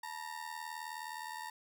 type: ring-modulated tone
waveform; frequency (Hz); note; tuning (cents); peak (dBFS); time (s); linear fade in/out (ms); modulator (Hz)
30% pulse; 920; A#5; -23; -36; 0.03-1.5; 5; 39.7
effects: none